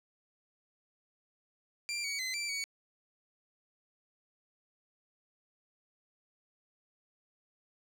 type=tone with pitch steps; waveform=20% pulse; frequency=2370 / 2252 / 2045 / 2343 / 2249 Hz; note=D7 / C#7 / C7 / D7 / C#7; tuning=+15 / +27 / -40 / -5 / +24 cents; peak=-29 dBFS; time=1.89-2.64 s; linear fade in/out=0 ms; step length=150 ms; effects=low-pass 12000 Hz 12 dB/octave + 10-bit